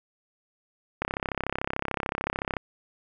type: click train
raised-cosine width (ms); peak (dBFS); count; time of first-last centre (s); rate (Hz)
0.5; -12; 53; 1.02-2.568; 33.6
effects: none